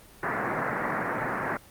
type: band-pass noise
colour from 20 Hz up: white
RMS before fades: -29 dBFS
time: 0.23-1.57 s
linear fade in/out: 2 ms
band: 110 to 1900 Hz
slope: 48 dB/octave
effects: pink hiss -52 dBFS RMS until 1.7 s + Opus 32 kbps